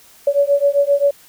sine beating tone pair, 563 / 570.6 Hz, C#5 / C#5, +27 / +50 cents, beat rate 7.6 Hz, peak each -15 dBFS, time 0.27-1.11 s, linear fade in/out 5 ms, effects white hiss -47 dBFS RMS until 1.28 s

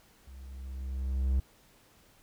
triangle tone with level ramp, 65.7 Hz, C2, 8 cents sharp, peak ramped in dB -44 to -21 dBFS, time 0.27-1.4 s, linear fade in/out 5 ms, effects pink hiss -62 dBFS RMS until 2.22 s

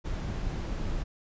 brown noise, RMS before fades -32 dBFS, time 0.04-1.04 s, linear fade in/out 20 ms, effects resampled to 16000 Hz

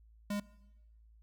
square tone, 204.7 Hz, G#3, 25 cents flat, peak -34 dBFS, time 0.3-0.4 s, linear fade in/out 5 ms, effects noise-tail reverb RT60 1.0 s tail -21 dB re dry + added 55 Hz sine -58 dBFS peak until 1.22 s

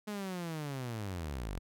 sawtooth linear sweep, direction down, 212.8 to 39.93 Hz, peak -33 dBFS, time 0.07-1.59 s, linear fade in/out 10 ms, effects none

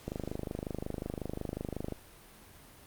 click train, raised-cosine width 2 ms, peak -22 dBFS, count 48, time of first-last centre 0.08-1.923 s, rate 25.5 Hz, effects pink hiss -55 dBFS RMS until 2.86 s + Opus 48 kbps

